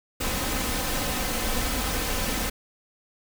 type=noise with comb filter; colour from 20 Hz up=pink; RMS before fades=-27 dBFS; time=0.2-2.5 s; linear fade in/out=10 ms; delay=3.9 ms; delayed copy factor=+0.5; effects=none